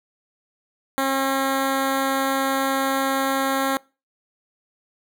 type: tone with notch filter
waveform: 10% pulse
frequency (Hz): 269.7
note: C#4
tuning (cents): -47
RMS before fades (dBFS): -22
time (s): 0.98-3.77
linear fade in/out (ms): 0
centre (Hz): 5300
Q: 1.7
effects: noise-tail reverb RT60 0.3 s tail -24 dB re dry

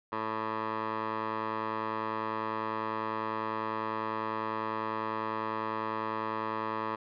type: tone with band-pass filter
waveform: 15% pulse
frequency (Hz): 110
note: A2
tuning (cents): 0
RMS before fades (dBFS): -34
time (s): 0.12-6.96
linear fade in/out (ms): 10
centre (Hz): 1000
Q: 1.9
effects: resampled to 11025 Hz

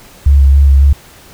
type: tone with vibrato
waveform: sine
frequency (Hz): 69.3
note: C#2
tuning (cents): 0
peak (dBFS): -3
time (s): 0.26-0.93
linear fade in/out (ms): 5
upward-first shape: square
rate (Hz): 3.6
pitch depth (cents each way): 22
effects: pink hiss -39 dBFS RMS until 1.33 s

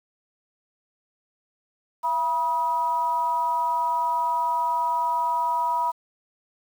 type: tone with amplitude modulation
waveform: sine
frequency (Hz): 968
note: B5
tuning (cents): -35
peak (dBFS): -18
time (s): 2.03-5.92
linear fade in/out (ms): 20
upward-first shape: sine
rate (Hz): 291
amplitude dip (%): 65
effects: 8-bit

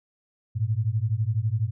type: beating tone pair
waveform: sine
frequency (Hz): 103.83 / 115.83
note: G#2 / A#2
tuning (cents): 0 / -11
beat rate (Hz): 12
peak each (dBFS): -25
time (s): 0.55-1.71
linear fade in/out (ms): 20
effects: none

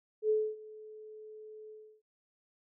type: tone with ADSR envelope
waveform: sine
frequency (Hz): 431.1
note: A4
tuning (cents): -35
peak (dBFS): -24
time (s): 0.22-2.02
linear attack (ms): 77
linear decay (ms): 260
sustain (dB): -22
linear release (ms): 320
effects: none

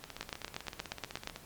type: two click trains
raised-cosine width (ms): 0.2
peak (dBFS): -24 / -18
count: 22 / 10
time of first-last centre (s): 0.04-1.361 / 0.21-1.274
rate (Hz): 15.9 / 8.46
effects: pink hiss -54 dBFS RMS until 1.45 s + MP3 96 kbps

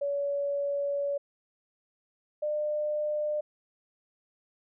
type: tone pair in turn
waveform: sine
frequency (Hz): 567 / 600.7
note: C#5 / D5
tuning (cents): +39 / +39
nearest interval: minor second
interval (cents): 100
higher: second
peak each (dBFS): -27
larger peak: neither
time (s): 0.01-1.18 / 2.42-3.41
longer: first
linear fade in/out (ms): 10
effects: none

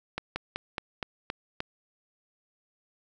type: slowing click train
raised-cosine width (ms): 0.3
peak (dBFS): -15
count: 7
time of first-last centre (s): 0.18-1.604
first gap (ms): 180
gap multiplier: 1.11
effects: none

